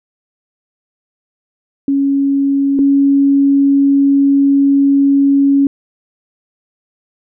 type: tone pair in turn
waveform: sine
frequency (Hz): 277.2 / 278.2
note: C#4 / C#4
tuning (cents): 0 / +6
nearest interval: unison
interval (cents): 6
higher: second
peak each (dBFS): -10 / -7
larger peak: second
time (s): 1.88-2.79 / 2.79-5.67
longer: second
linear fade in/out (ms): 2
effects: none